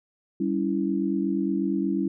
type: chord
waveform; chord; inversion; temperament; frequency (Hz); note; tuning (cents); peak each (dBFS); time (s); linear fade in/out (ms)
sine; C# diminished; second; equal with one note detuned; 196 / 281.2 / 329.6; G3 / C#4 / E4; 0 / +25 / 0; -27; 0.4-2.08; 5
effects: none